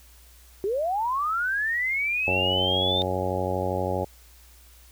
sine linear sweep, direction up, 370 to 3628 Hz, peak -23 dBFS, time 0.64-3.02 s, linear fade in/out 0 ms
harmonic tone, 92.5 Hz, F#2, in tune, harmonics 1 / 2 / 3 / 4 / 5 / 6 / 7 / 8 / 9, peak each -31 / -35 / -36 / -33 / -33 / -30 / -35 / -36 / -32 dBFS, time 2.27-4.05 s, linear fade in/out 10 ms
effects added 60 Hz sine -51 dBFS peak until 4.91 s + white hiss -55 dBFS RMS until 4.91 s

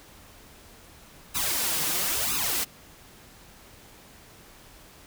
white noise with flanger, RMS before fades -27 dBFS, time 1.34-2.65 s, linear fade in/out 20 ms, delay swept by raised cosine 0.76 to 6.66 ms, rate 1 Hz, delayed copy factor +1, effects pink hiss -51 dBFS RMS until 5.06 s

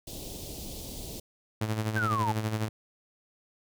pink band-stop noise, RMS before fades -40 dBFS, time 0.07-1.2 s, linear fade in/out 5 ms, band 670 to 3300 Hz, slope 24 dB/octave
sawtooth tone with tremolo, 108.8 Hz, A2, 19 cents flat, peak -22 dBFS, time 1.61-2.69 s, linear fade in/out 5 ms, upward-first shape sine, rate 12 Hz, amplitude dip 60%
sine exponential sweep, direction down, 1601 to 837 Hz, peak -27 dBFS, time 1.96-2.32 s, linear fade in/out 5 ms
effects none

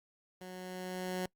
15% pulse tone with level ramp, 183.6 Hz, F#3, 13 cents flat, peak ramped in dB -39 to -27 dBFS, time 0.41-1.26 s, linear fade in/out 2 ms, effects noise-tail reverb RT60 0.1 s tail -24 dB re dry + Opus 48 kbps

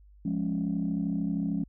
sine chord, Db major, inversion first, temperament equal, 174.61 / 207.7 / 277.2 Hz, F3 / Ab3 / Db4, 0 / 0 / 0 cents, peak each -30 / -30 / -31 dBFS, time 0.25-1.64 s, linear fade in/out 5 ms, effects tanh soft clip ceiling -20 dBFS + added 50 Hz sine -52 dBFS peak until 1.68 s

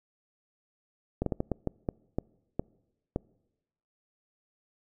slowing click train, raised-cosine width 2 ms, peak -15 dBFS, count 10, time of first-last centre 1.22-3.161 s, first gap 43 ms, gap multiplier 1.38, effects noise-tail reverb RT60 1.0 s tail -26 dB re dry

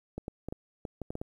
clicks, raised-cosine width 2 ms, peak -23 dBFS, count 9, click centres 0.18 / 0.281 / 0.486 / 0.525 / 0.852 / 1.017 / 1.105 / 1.154 / 1.215 s, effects 10-bit

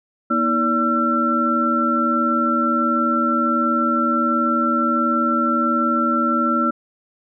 sine tone cluster, 237.8 / 319.2 / 576 / 1347 Hz, A#3 / D#4 / D5 / E6, +35 / +44 / -34 / +37 cents, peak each -21 / -24 / -27 / -18 dBFS, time 0.3-6.71 s, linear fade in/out 10 ms, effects none

